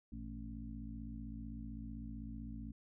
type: harmonic tone with a mistuned harmonic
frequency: 55.7 Hz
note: A1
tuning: 22 cents sharp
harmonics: 1 / 2 / 3 / 4 / 5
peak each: -47 / -52 / -56 / -48 / -52 dBFS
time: 0.12-2.72 s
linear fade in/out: 5 ms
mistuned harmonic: 2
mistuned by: +100 cents
effects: none